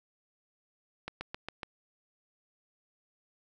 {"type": "slowing click train", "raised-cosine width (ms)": 0.3, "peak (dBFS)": -21, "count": 5, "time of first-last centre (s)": [1.08, 1.632], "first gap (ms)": 130, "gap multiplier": 1.04, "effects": []}